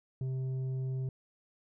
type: tone with tanh clipping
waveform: sine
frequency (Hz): 130.8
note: C3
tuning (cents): 0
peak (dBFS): -33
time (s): 0.21-1.09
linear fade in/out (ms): 2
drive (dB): 6
effects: none